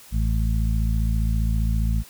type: harmonic tone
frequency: 55 Hz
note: A1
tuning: in tune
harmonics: 1 / 2 / 3 / 4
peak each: -20 / -26 / -30 / -32 dBFS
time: 0.11-2.04 s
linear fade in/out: 50 ms
effects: white hiss -47 dBFS RMS until 2.09 s